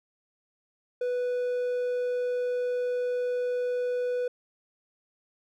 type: tone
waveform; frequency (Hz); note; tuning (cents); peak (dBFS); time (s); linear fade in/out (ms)
triangle; 493.9; B4; 0; -24; 1.01-4.28; 5
effects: none